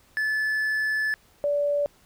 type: tone pair in turn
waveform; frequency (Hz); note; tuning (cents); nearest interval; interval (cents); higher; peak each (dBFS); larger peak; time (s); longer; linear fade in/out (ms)
triangle / sine; 1734 / 578.7; A6 / D5; -26 / -26; octave + perfect fifth; 1900; first; -21; neither; 0.17-1.14 / 1.44-1.86; first; 0
effects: pink hiss -59 dBFS RMS until 2.05 s